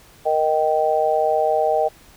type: chord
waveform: sine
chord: Eb major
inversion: second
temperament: just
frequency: 466.7 / 622.3 / 777.8 Hz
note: Bb4 / Eb5 / G5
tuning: +2 / 0 / -14 cents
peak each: -22 / -19 / -20 dBFS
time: 0.25-1.89 s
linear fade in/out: 20 ms
effects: pink hiss -49 dBFS RMS until 2.16 s